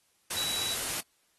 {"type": "tone in noise", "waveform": "sine", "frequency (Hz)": 3913, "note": "B7", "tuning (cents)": -17, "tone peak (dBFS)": -32, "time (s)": [0.36, 0.75], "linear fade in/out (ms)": 10, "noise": "white", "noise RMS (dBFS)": -33, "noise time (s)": [0.3, 1.01], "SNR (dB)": -2, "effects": ["white hiss -70 dBFS RMS until 1.38 s", "AAC 32 kbps"]}